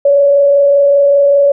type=tone with frequency modulation; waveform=sine; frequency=565 Hz; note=C#5; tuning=33 cents sharp; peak=-5 dBFS; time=0.05-1.52 s; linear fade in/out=5 ms; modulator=25.1 Hz; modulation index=0.29; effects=none